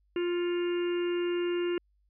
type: harmonic tone with a mistuned harmonic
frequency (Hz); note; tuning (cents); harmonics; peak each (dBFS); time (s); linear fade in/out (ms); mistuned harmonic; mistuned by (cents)
350; F4; +4; 1 / 3 / 4 / 5 / 6 / 7 / 8; -27 / -46 / -45 / -47 / -48 / -51 / -43; 0.16-1.78; 2; 6; +49
effects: added 50 Hz sine -66 dBFS peak until 2.09 s